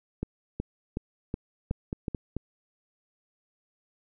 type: two click trains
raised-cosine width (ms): 3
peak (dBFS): -17 / -18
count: 6 / 4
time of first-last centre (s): 0.23-2.082 / 1.71-2.366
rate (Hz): 2.7 / 4.57
effects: none